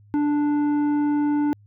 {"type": "tone with tanh clipping", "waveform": "sine", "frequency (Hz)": 293.7, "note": "D4", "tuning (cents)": 0, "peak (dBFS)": -20, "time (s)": [0.14, 1.53], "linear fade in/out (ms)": 0, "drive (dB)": 9, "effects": ["added 103 Hz sine -49 dBFS peak until 1.66 s"]}